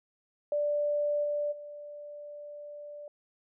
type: tone with level steps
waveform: sine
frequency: 587.3 Hz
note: D5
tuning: in tune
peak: -26 / -28 / -41 dBFS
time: 0.52-3.08 s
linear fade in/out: 2 ms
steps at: 1.23 / 1.51 s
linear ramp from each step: 20 ms
effects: none